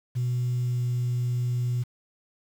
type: tone with pitch glide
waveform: sine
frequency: 123.47 to 122.62 Hz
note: B2 to B2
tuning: 0 to -12 cents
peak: -22 dBFS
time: 0.15-1.84 s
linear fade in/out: 20 ms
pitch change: -12 cents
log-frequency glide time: 0.62-0.83 s
effects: tanh soft clip ceiling -21 dBFS + 8-bit